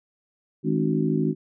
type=harmonic tone with a mistuned harmonic; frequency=53 Hz; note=G#1; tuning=36 cents sharp; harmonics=3 / 4 / 5 / 6 / 7; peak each=-25 / -26 / -27 / -28 / -28 dBFS; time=0.63-1.35 s; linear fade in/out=50 ms; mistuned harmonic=6; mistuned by=-72 cents; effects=none